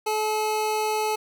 square tone pair together, 430 / 860 Hz, A4 / A5, -40 / -40 cents, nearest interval octave, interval 1200 cents, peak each -27 / -26 dBFS, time 0.06-1.16 s, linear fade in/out 10 ms, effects none

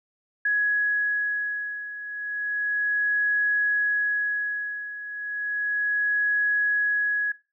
sine beating tone pair, 1674 / 1674.33 Hz, G#6 / G#6, +13 / +14 cents, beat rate 0.33 Hz, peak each -28 / -24 dBFS, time 0.45-7.32 s, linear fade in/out 5 ms, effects noise-tail reverb RT60 0.3 s tail -20 dB re dry

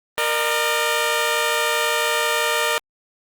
10% pulse tone pair together, 466.2 / 604.2 Hz, A#4 / D5, 0 / +49 cents, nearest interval major third, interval 449 cents, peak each -13 dBFS, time 0.18-2.78 s, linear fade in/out 0 ms, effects Opus 32 kbps

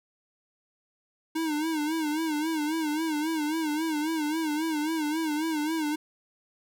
square tone with vibrato, 311.1 Hz, D#4, in tune, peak -27 dBFS, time 1.35-5.96 s, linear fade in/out 10 ms, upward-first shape sine, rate 3.7 Hz, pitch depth 89 cents each way, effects none

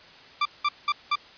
sawtooth tone bursts, 1177 Hz, D6, 3 cents sharp, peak -17 dBFS, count 4, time 0.41-1.156 s, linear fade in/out 5 ms, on 44 ms, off 190 ms, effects white hiss -49 dBFS RMS until 1.37 s + resampled to 11025 Hz

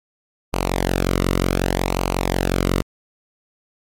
sawtooth tone with flanger, 45.52 Hz, F#1, 28 cents flat, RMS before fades -20 dBFS, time 0.53-2.82 s, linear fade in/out 0 ms, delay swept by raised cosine 0.56 to 1.22 ms, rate 0.66 Hz, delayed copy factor -0.7, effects MP3 64 kbps

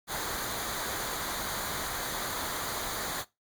pink noise with comb filter, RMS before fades -34 dBFS, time 0.07-3.25 s, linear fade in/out 50 ms, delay 0.37 ms, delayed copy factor -0.65, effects noise-tail reverb RT60 0.2 s tail -19 dB re dry + MP3 96 kbps

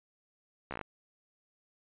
slowing click train, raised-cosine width 0.5 ms, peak -23 dBFS, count 7, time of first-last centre 0.71-0.813 s, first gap 14 ms, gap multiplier 1.08, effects resampled to 8000 Hz

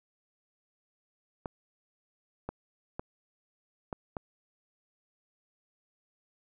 clicks, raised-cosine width 1 ms, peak -21 dBFS, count 5, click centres 1.458 / 2.49 / 2.995 / 3.928 / 4.168 s, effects none

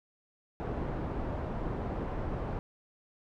pink low-pass noise, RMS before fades -35 dBFS, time 0.6-2.59 s, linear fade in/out 0 ms, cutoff 860 Hz, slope 12 dB/octave, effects none

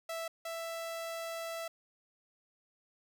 sawtooth tone pair in turn, 659.3 / 662 Hz, E5 / E5, 0 / +7 cents, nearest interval unison, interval 7 cents, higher second, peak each -33 / -34 dBFS, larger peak first, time 0.09-0.28 / 0.45-1.68 s, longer second, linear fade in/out 5 ms, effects none

